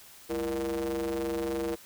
square ring-modulated tone, 69.1 Hz, C#2, 5 cents flat, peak -27 dBFS, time 0.29-1.76 s, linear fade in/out 20 ms, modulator 403 Hz, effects white hiss -52 dBFS RMS until 1.85 s

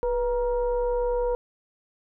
sine tone with frequency modulation, 488.7 Hz, B4, 18 cents flat, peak -22 dBFS, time 0.03-1.35 s, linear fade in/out 0 ms, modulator 455 Hz, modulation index 0.62, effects none

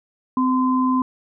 sine tone pair together, 257.2 / 1028.2 Hz, C4 / C6, -30 / -31 cents, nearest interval 2 octaves, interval 2399 cents, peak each -17 / -21 dBFS, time 0.37-1.02 s, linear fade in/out 2 ms, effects none

